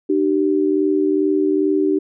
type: tone pair together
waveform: sine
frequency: 302.5 / 384.9 Hz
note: D#4 / G4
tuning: -49 / -32 cents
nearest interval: major third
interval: 417 cents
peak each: -17 dBFS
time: 0.09-1.99 s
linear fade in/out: 10 ms
effects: none